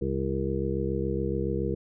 harmonic tone, 67.1 Hz, C2, 44 cents sharp, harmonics 1 / 2 / 3 / 5 / 6 / 7, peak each -33 / -33 / -33 / -33 / -33 / -33 dBFS, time 0.01-1.75 s, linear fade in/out 10 ms, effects none

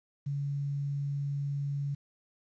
sine tone with quantisation, 141.6 Hz, C#3, 37 cents sharp, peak -30 dBFS, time 0.26-1.95 s, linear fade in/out 10 ms, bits 10, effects resampled to 16000 Hz

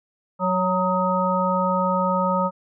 harmonic tone with a mistuned harmonic, 185 Hz, F#3, in tune, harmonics 1 / 3 / 5 / 7, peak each -24 / -24 / -24 / -24 dBFS, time 0.39-2.51 s, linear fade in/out 50 ms, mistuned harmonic 7, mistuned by -50 cents, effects none

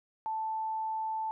sine tone, 880 Hz, A5, in tune, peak -31 dBFS, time 0.26-1.31 s, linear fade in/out 0 ms, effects none

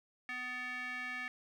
square tone with band-pass filter, 250 Hz, B3, 21 cents sharp, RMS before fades -41 dBFS, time 0.29-1.28 s, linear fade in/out 0 ms, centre 2000 Hz, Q 8.5, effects none

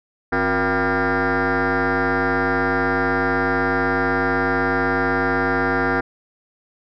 sine tone with frequency modulation, 568 Hz, C#5, 42 cents sharp, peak -15 dBFS, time 0.32-6.01 s, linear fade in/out 10 ms, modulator 208 Hz, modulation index 5.7, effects tanh soft clip ceiling -14 dBFS

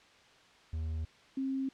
triangle / sine tone pair in turn, 79.5 / 267.4 Hz, D#2 / C4, +38 / +38 cents, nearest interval octave + major sixth, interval 2100 cents, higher second, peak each -31 / -31 dBFS, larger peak neither, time 0.73-1.05 / 1.37-1.69 s, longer neither, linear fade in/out 5 ms, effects white hiss -60 dBFS RMS until 1.73 s + low-pass 4000 Hz 12 dB/octave

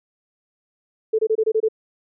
sine tone bursts, 439.4 Hz, A4, 2 cents flat, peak -15 dBFS, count 7, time 1.13-1.686 s, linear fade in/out 10 ms, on 58 ms, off 25 ms, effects none

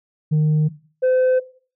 sine tone pair in turn, 153.4 / 512.3 Hz, D#3 / C5, -24 / -37 cents, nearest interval octave + major sixth, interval 2087 cents, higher second, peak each -11 dBFS, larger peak neither, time 0.31-0.69 / 1.02-1.4 s, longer neither, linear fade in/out 20 ms, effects noise-tail reverb RT60 0.4 s tail -17 dB re dry + tanh soft clip ceiling -13 dBFS

